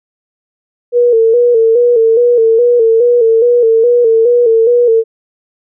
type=tone with vibrato; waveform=sine; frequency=466.8 Hz; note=A#4; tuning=2 cents sharp; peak=-5 dBFS; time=0.92-5.04 s; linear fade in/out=50 ms; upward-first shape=square; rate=2.4 Hz; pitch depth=60 cents each way; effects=none